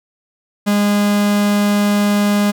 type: tone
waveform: 45% pulse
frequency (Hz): 205.3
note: G#3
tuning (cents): -20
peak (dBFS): -12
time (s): 0.66-2.52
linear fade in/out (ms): 20
effects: none